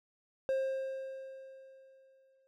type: tone with exponential decay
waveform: triangle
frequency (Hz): 532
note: C5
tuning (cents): +29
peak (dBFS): -26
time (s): 0.49-2.47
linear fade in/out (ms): 0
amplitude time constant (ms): 430
effects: none